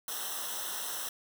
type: noise with comb filter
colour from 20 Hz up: white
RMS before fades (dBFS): -37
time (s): 0.08-1.09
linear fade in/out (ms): 2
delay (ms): 0.43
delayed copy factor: -0.95
effects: none